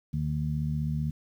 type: harmonic tone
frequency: 75.6 Hz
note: D#2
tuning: 49 cents flat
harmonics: 1 / 2 / 3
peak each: -34 / -28 / -35 dBFS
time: 0.13-1.11 s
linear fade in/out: 10 ms
effects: 10-bit